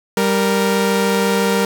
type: tone pair together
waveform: sawtooth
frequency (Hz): 196 / 466.2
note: G3 / A#4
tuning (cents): 0 / 0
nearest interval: octave + minor third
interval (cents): 1500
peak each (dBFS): -13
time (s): 0.17-1.65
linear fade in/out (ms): 2
effects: none